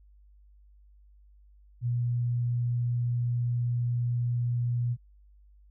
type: tone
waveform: sine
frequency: 120.7 Hz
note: B2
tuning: 39 cents flat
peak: -25 dBFS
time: 1.81-4.97 s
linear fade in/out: 50 ms
effects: added 50 Hz sine -54 dBFS peak until 5.7 s